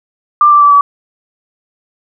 sine tone with pitch steps, 1187 / 1172.7 / 1158.5 / 1144.6 Hz, D6 / D6 / D6 / D6, +18 / -3 / -24 / -45 cents, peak -3 dBFS, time 0.41-0.81 s, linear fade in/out 2 ms, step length 100 ms, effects none

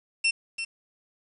sawtooth tone with echo, 2700 Hz, E7, 41 cents sharp, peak -17 dBFS, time 0.24-0.31 s, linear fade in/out 10 ms, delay 340 ms, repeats 1, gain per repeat -9 dB, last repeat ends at 0.65 s, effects resampled to 22050 Hz + 8-bit

